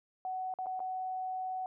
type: tone with dropouts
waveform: sine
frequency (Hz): 747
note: F#5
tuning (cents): +16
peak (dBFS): -34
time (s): 0.25-1.66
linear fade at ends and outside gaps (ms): 1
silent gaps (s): 0.539-0.587 / 0.66-0.667 / 0.794-0.802
effects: none